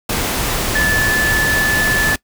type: tone in noise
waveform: sine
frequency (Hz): 1740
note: A6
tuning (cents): -20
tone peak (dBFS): -14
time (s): 0.75-2.15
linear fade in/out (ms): 5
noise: pink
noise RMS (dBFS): -19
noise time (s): 0.09-2.16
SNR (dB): +2
effects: noise-tail reverb RT60 0.1 s tail -21 dB re dry